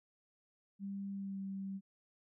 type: tone with pitch glide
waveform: sine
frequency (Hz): 197.7 to 194.3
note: G3 to G3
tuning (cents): +15 to -15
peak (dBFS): -39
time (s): 0.79-1.81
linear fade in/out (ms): 50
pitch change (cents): -30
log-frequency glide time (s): 1.12-1.4
effects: none